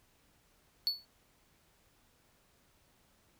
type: tone with exponential decay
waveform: triangle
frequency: 4435 Hz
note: C#8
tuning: in tune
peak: -24 dBFS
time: 0.87-1.05 s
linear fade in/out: 0 ms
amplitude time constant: 39 ms
effects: pink hiss -69 dBFS RMS until 3.39 s